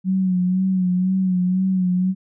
sine tone with vibrato, 185 Hz, F#3, in tune, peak -16 dBFS, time 0.04-2.15 s, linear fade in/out 50 ms, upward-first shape sine, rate 2 Hz, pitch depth 45 cents each way, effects none

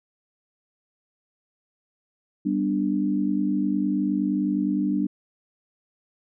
sine chord, G major, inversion none, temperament equal with one note detuned, 196 / 246.9 / 295.5 Hz, G3 / B3 / D4, 0 / 0 / +11 cents, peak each -25 / -28 / -24 dBFS, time 2.45-5.07 s, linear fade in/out 10 ms, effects none

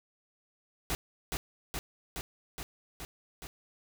pink noise with echo, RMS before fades -32 dBFS, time 0.9-0.95 s, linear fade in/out 0 ms, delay 420 ms, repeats 6, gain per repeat -2 dB, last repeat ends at 3.47 s, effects none

